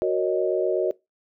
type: chord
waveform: sine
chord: D# minor seventh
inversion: first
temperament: equal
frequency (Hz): 370 / 466.2 / 554.4 / 622.3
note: F#4 / A#4 / C#5 / D#5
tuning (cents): 0 / 0 / 0 / 0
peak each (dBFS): -23 / -27 / -28 / -26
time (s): 0.02-0.91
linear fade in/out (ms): 0
effects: noise-tail reverb RT60 0.2 s tail -21 dB re dry